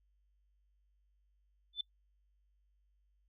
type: tone with exponential growth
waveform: sine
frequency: 3520 Hz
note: A7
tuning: in tune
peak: -30 dBFS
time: 1.73-1.81 s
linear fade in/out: 5 ms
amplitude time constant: 17 ms
effects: noise-tail reverb RT60 0.1 s tail -24 dB re dry + added 50 Hz sine -70 dBFS peak until 3.28 s